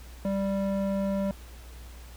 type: tone with band-pass filter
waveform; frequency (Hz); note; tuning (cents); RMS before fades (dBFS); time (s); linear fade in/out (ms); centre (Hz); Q
square; 196; G3; 0; -28; 0.25-1.31; 0; 400; 3.9
effects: added 60 Hz sine -43 dBFS peak until 2.16 s + pink hiss -52 dBFS RMS until 2.16 s